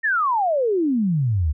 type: exponential sweep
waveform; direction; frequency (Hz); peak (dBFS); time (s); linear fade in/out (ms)
sine; down; 1864.7 to 69.3; -17; 0.03-1.53; 20
effects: none